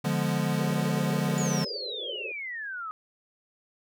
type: chord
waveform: square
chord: D diminished seventh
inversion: none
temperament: equal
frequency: 146.83 / 174.61 / 207.7 / 246.9 Hz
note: D3 / F3 / Ab3 / Cb4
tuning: 0 / 0 / 0 / 0 cents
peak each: -30 / -30 / -32 / -35 dBFS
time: 0.04-1.65 s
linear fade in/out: 10 ms
type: band-pass noise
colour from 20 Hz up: white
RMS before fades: -40 dBFS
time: 0.58-2.32 s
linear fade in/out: 5 ms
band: 370 to 570 Hz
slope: 96 dB/octave
type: exponential sweep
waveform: sine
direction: down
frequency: 7040 to 1244.5 Hz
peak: -33 dBFS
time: 1.38-2.91 s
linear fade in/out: 0 ms
effects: none